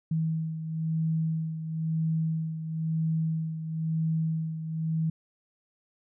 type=beating tone pair; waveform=sine; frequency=160.3 / 161.3 Hz; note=E3 / E3; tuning=-48 / -37 cents; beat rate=1 Hz; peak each=-27 / -34 dBFS; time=0.11-5.1 s; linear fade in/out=5 ms; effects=none